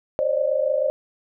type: tone cluster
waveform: sine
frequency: 531 / 580 / 607 Hz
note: C5 / D5 / D#5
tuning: +25 / -22 / -43 cents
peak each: -22 / -25 / -23 dBFS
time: 0.19-0.9 s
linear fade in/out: 0 ms
effects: none